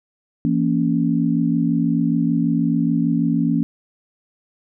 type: chord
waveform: sine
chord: A# diminished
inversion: second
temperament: just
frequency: 167.82 / 233.1 / 279.7 Hz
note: E3 / A#3 / C#4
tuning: +31 / 0 / +16 cents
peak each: -20 dBFS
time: 0.45-3.63 s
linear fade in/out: 0 ms
effects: none